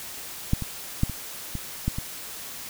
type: clicks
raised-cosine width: 5 ms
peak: -8 / -18 / -8 / -20 / -18 / -11 / -17 dBFS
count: 7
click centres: 0.534 / 0.623 / 1.034 / 1.097 / 1.553 / 1.88 / 1.985 s
effects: white hiss -38 dBFS RMS until 2.69 s